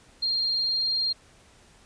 sine tone, 4207 Hz, C8, 9 cents sharp, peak -23 dBFS, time 0.22-1.13 s, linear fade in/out 10 ms, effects pink hiss -56 dBFS RMS until 1.85 s + resampled to 22050 Hz

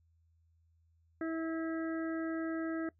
harmonic tone, 324.7 Hz, E4, 26 cents flat, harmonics 1 / 2 / 4 / 5 / 6, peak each -34 / -43 / -47 / -47 / -52 dBFS, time 1.21-2.89 s, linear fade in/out 2 ms, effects noise-tail reverb RT60 0.1 s tail -20 dB re dry + added 82 Hz sine -67 dBFS peak until 2.99 s

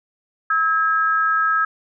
sine tone pair together, 1295 / 1631.6 Hz, E6 / G#6, -31 / -31 cents, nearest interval major third, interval 400 cents, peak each -17 / -20 dBFS, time 0.5-1.65 s, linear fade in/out 5 ms, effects none

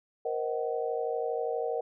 sine chord, C half-diminished seventh, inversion third, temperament just, 470.9 / 523.3 / 627.9 / 753.5 Hz, Bb4 / C5 / Eb5 / Gb5, +18 / 0 / +16 / +31 cents, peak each -31 / -37 / -36 / -36 dBFS, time 0.25-1.81 s, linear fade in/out 5 ms, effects none

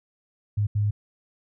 sine tone bursts at uneven times, 103.83 Hz, G#2, in tune, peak -20 dBFS, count 2, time 0.57-0.67 / 0.75-0.91 s, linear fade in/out 10 ms, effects none

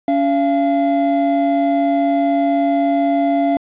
triangle tone pair together, 282.6 / 684 Hz, C#4 / F5, +34 / -36 cents, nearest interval octave + minor third, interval 1530 cents, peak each -14 dBFS, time 0.08-3.57 s, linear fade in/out 2 ms, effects resampled to 8000 Hz + 8-bit

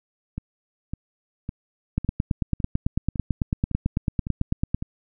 two click trains, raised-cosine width 5 ms, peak -9 / -17 dBFS, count 26 / 9, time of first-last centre 1.98-4.745 / 0.38-4.824 s, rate 9.04 / 1.8 Hz, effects none

